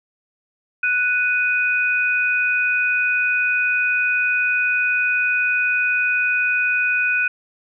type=tone pair together; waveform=sine; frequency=1480 / 2492 Hz; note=F#6 / D#7; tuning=0 / +2 cents; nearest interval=major sixth; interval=902 cents; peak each=-19 dBFS; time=0.83-7.28 s; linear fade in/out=5 ms; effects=none